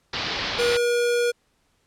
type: low-pass noise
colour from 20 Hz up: white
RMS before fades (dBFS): -28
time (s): 0.13-0.77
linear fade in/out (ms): 5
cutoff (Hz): 4900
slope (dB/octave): 48
type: tone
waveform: square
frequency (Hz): 479.1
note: A#4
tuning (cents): +47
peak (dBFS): -20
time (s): 0.58-1.32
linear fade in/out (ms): 20
effects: pink hiss -67 dBFS RMS until 1.86 s + low-pass 10000 Hz 12 dB/octave